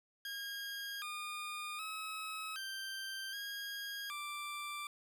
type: tone with pitch steps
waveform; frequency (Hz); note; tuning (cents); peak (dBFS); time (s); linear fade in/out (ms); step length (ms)
20% pulse; 1627 / 1216 / 1283 / 1568 / 1632 / 1176; G#6 / D#6 / E6 / G6 / G#6 / D6; -36 / -40 / -47 / 0 / -31 / +2; -36; 0.25-4.87; 2; 770
effects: none